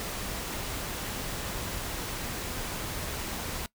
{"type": "noise", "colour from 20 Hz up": "pink", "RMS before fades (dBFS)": -35, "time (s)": [0, 3.66], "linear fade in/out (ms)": 0, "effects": ["noise-tail reverb RT60 0.1 s tail -20 dB re dry"]}